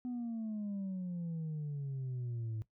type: exponential sweep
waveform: sine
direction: down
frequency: 250.8 to 108.2 Hz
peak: -34 dBFS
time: 0.05-2.62 s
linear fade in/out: 0 ms
effects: noise-tail reverb RT60 0.1 s tail -18 dB re dry + tanh soft clip ceiling -35 dBFS